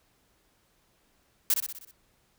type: noise with echo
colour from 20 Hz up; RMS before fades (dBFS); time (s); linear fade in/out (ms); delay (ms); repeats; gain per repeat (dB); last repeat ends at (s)
blue; -23; 1.5-1.54; 2; 62; 6; -5; 1.912
effects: pink hiss -68 dBFS RMS until 2.38 s